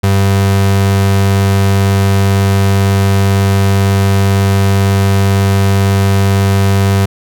35% pulse tone, 98 Hz, G2, in tune, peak -6 dBFS, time 0.03-7.06 s, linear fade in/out 10 ms, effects none

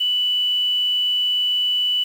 sine tone with quantisation, 2971 Hz, F#7, 6 cents sharp, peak -17 dBFS, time 0-2.04 s, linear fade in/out 10 ms, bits 7, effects none

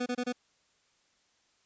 25% pulse tone bursts, 246.9 Hz, B3, in tune, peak -26 dBFS, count 4, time 0-0.326 s, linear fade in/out 10 ms, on 62 ms, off 26 ms, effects white hiss -70 dBFS RMS until 1.65 s + resampled to 16000 Hz

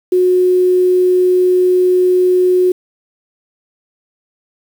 sine tone with quantisation, 364.8 Hz, F#4, 24 cents flat, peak -8 dBFS, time 0.12-2.72 s, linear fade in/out 5 ms, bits 6, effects none

